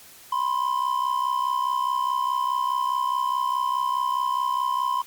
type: ring-modulated tone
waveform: triangle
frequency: 1024 Hz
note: C6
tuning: 38 cents flat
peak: -17 dBFS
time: 0.32-5.02 s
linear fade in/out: 5 ms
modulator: 32.4 Hz
effects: white hiss -48 dBFS RMS until 5.06 s + Opus 48 kbps